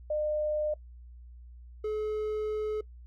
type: tone pair in turn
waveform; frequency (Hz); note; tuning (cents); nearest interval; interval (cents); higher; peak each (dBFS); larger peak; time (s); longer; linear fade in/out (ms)
sine / triangle; 605 / 427.8; D#5 / A4; -49 / -49; tritone; 600; first; -27; neither; 0.1-0.74 / 1.84-2.81; second; 5
effects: noise-tail reverb RT60 0.1 s tail -22 dB re dry + added 60 Hz sine -46 dBFS peak until 3.06 s